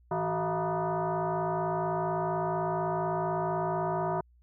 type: tone with frequency modulation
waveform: sine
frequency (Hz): 161.9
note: E3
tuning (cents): -31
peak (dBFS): -27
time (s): 0.11-4.21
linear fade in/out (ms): 5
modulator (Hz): 268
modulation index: 3.6
effects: added 60 Hz sine -58 dBFS peak until 4.42 s